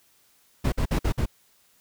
brown noise bursts, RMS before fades -23 dBFS, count 5, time 0.64-1.259 s, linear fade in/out 10 ms, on 83 ms, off 51 ms, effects white hiss -62 dBFS RMS until 1.8 s

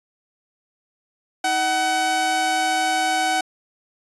sawtooth tone pair together, 317.6 / 752 Hz, D#4 / F#5, +36 / +28 cents, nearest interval octave + minor third, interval 1492 cents, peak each -26 / -15 dBFS, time 1.44-3.41 s, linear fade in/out 5 ms, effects resampled to 24000 Hz

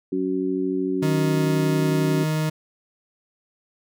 harmonic tone, 93.3 Hz, F#2, 15 cents sharp, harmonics 2 / 3 / 4, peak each -30 / -24 / -25 dBFS, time 0.12-2.24 s, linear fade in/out 5 ms
40% pulse tone, 155.56 Hz, D#3, in tune, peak -20 dBFS, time 1.02-2.5 s, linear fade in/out 10 ms
effects none

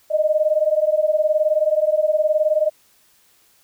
sine beating tone pair, 606 / 625 Hz, D#5 / D#5, -46 / +8 cents, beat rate 19 Hz, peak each -18 dBFS, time 0.1-2.7 s, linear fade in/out 20 ms, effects white hiss -57 dBFS RMS until 3.63 s

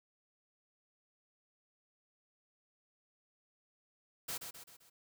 white noise with echo, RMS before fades -40 dBFS, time 4.28-4.38 s, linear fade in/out 10 ms, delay 130 ms, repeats 4, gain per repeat -6 dB, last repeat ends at 4.9 s, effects none

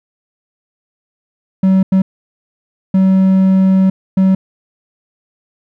triangle tone bursts at uneven times, 190 Hz, F#3, 46 cents sharp, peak -5 dBFS, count 4, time 1.63-1.83 / 1.92-2.02 / 2.94-3.9 / 4.17-4.35 s, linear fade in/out 5 ms, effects none

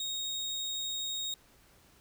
30% pulse tone, 3748 Hz, A#7, 9 cents sharp, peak -31 dBFS, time 0-1.34 s, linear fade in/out 2 ms, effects pink hiss -62 dBFS RMS until 2 s

